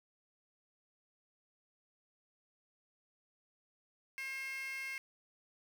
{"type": "tone with high-pass filter", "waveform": "15% pulse", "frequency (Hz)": 535, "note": "C5", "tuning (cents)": 38, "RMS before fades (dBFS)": -42, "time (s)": [4.18, 4.98], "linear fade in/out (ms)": 0, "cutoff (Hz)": 2200, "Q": 4.6, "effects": []}